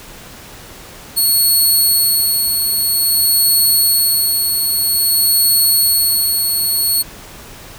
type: tone with tremolo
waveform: 5% pulse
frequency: 4353 Hz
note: C#8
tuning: 32 cents flat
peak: -3 dBFS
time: 1.16-7.03 s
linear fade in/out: 20 ms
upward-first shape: sine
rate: 0.51 Hz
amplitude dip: 40%
effects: pink hiss -36 dBFS RMS until 7.78 s